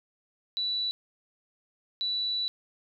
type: tone bursts at uneven times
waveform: sine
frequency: 3951 Hz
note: B7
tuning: in tune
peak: -27 dBFS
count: 2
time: 0.57-0.91 / 2.01-2.48 s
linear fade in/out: 0 ms
effects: none